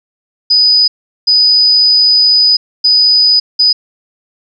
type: tone bursts at uneven times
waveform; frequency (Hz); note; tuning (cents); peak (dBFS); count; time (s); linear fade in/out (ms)
sine; 4978; D#8; 0; -5; 4; 0.5-0.88 / 1.27-2.57 / 2.84-3.4 / 3.59-3.73; 10
effects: none